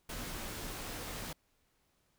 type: noise with comb filter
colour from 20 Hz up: pink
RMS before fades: -42 dBFS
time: 0.09-1.33 s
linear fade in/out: 5 ms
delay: 15 ms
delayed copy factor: -0.5
effects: pink hiss -75 dBFS RMS until 2.18 s